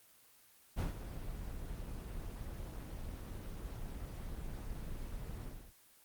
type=noise with ADSR envelope; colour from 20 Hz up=brown; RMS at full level=-32 dBFS; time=0.76-5.74 s; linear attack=34 ms; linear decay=140 ms; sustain=-11 dB; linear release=300 ms; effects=white hiss -64 dBFS RMS until 6.04 s + Opus 24 kbps